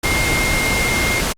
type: tone in noise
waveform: sine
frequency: 2124 Hz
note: C7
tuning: 25 cents sharp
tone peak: -19 dBFS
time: 0.04-1.21 s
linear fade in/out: 10 ms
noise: pink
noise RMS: -19 dBFS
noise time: 0.03-1.33 s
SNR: -3 dB
effects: low-pass 12000 Hz 12 dB/octave + Opus 48 kbps